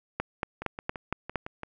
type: two click trains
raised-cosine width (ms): 0.5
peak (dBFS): -21 / -13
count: 7 / 6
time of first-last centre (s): 0.62-1.634 / 0.2-1.357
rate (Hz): 5.92 / 4.32
effects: none